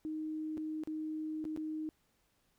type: tone with dropouts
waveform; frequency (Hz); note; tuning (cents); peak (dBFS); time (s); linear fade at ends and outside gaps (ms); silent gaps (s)
sine; 311.4; D#4; +2; -36; 0.05-1.89; 0; 0.572-0.578 / 0.836-0.874 / 1.442-1.452 / 1.563-1.574
effects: pink hiss -75 dBFS RMS until 2.58 s